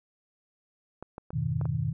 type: clicks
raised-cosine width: 1 ms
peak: -25 dBFS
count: 5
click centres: 1.026 / 1.181 / 1.305 / 1.613 / 1.655 s
type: chord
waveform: sine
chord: F half-diminished seventh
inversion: none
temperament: equal with one note detuned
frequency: 87.31 / 103.83 / 125.34 / 155.56 Hz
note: F2 / Ab2 / Cb3 / Eb3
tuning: 0 / 0 / +26 / 0 cents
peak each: -36 / -35 / -30 / -30 dBFS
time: 1.33-1.93 s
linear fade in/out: 10 ms
effects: none